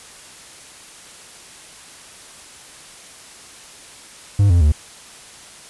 triangle tone with pitch steps, 100.8 / 86.74 / 74.65 Hz, G2 / F2 / D2, +49 / -11 / +29 cents, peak -8 dBFS, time 4.39-4.72 s, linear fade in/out 5 ms, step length 110 ms, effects white hiss -41 dBFS RMS until 5.69 s + resampled to 24000 Hz

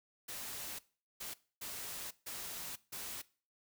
white noise bursts at uneven times, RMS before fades -44 dBFS, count 5, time 0.28-0.79 / 1.2-1.34 / 1.61-2.11 / 2.26-2.76 / 2.92-3.22 s, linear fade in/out 10 ms, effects noise-tail reverb RT60 0.4 s tail -20 dB re dry

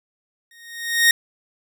sawtooth tone with exponential growth, 1860 Hz, A#6, 4 cents flat, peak -6 dBFS, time 0.51-1.11 s, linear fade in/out 2 ms, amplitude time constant 130 ms, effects none

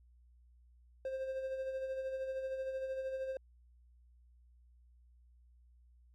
triangle tone with tremolo, 528 Hz, C5, 16 cents sharp, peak -33 dBFS, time 1.05-3.37 s, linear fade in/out 2 ms, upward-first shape sine, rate 13 Hz, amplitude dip 45%, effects added 60 Hz sine -61 dBFS peak until 6.14 s

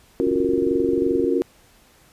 sine chord, Gb major seventh, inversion second, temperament just, 277.5 / 346.9 / 370 / 462.5 Hz, Db4 / F4 / Gb4 / Bb4, +2 / -12 / 0 / -14 cents, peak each -23 dBFS, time 0.2-1.42 s, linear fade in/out 0 ms
click train, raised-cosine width 3 ms, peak -21 dBFS, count 23, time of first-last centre 0.27-1.243 s, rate 22.6 Hz
effects pink hiss -54 dBFS RMS until 2.12 s + resampled to 32000 Hz

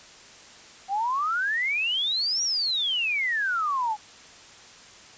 sine exponential two-way sweep, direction up then down, 755 to 5790 to 823 Hz, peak -23 dBFS, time 0.88-3.97 s, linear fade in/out 50 ms, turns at 2.43 s, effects white hiss -48 dBFS RMS until 5.17 s + resampled to 16000 Hz

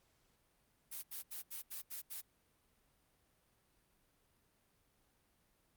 blue noise bursts, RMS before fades -45 dBFS, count 7, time 0.91-2.218 s, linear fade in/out 20 ms, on 120 ms, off 78 ms, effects pink hiss -75 dBFS RMS until 5.76 s + Opus 48 kbps

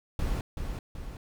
brown noise with echo, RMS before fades -29 dBFS, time 0.19-0.41 s, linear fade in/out 2 ms, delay 380 ms, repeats 2, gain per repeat -5 dB, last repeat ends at 1.17 s, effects none

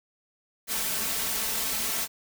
white noise with comb filter, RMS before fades -29 dBFS, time 0.67-2.08 s, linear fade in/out 50 ms, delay 4.5 ms, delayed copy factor +0.65, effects none

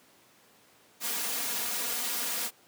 white noise with comb filter, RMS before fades -32 dBFS, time 1-2.51 s, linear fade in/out 50 ms, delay 4.2 ms, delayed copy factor +0.9, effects pink hiss -60 dBFS RMS until 2.67 s + high-pass 200 Hz 12 dB/octave

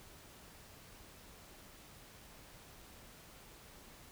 silence, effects pink hiss -57 dBFS RMS until 4.11 s

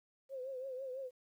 sine tone with vibrato, 523.3 Hz, C5, in tune, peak -40 dBFS, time 0.29-1.11 s, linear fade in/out 50 ms, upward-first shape triangle, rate 6 Hz, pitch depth 90 cents each way, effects 12-bit

